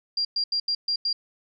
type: tone bursts at uneven times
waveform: sine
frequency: 4769 Hz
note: D8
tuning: 26 cents sharp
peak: -22 dBFS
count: 6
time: 0.17-0.25 / 0.36-0.44 / 0.52-0.6 / 0.68-0.75 / 0.88-0.96 / 1.05-1.13 s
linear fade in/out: 5 ms
effects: none